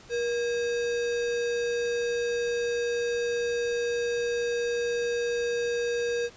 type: tone with sample-and-hold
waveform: sine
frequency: 475.5 Hz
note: A#4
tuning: 34 cents sharp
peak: -25 dBFS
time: 0.09-6.3 s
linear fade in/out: 50 ms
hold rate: 2100 Hz
effects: pink hiss -51 dBFS RMS until 6.36 s + resampled to 16000 Hz